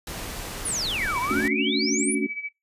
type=noise; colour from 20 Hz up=pink; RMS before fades=-34 dBFS; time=0.07-1.48 s; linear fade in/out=2 ms
type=exponential two-way sweep; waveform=sine; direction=down then up; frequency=10600 to 932.3 to 10600 Hz; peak=-25 dBFS; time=0.65-2.15 s; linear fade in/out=5 ms; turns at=1.19 s
type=tone with tremolo; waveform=sine; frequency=2289 Hz; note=D7; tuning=45 cents flat; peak=-27 dBFS; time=1.01-2.49 s; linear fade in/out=5 ms; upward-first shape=sine; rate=14 Hz; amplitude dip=70%
type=chord; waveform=sine; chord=D major seventh; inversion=second; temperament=equal with one note detuned; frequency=220 / 277.2 / 290 / 370 Hz; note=A3 / C#4 / D4 / F#4; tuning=0 / 0 / -22 / 0 cents; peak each=-28 dBFS; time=1.3-2.27 s; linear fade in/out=10 ms
effects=noise-tail reverb RT60 0.2 s tail -21 dB re dry + resampled to 32000 Hz